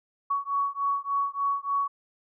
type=beating tone pair; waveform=sine; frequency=1119 / 1122.4 Hz; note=C#6 / C#6; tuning=+16 / +21 cents; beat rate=3.4 Hz; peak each=-28 dBFS; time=0.3-1.88 s; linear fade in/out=10 ms; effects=none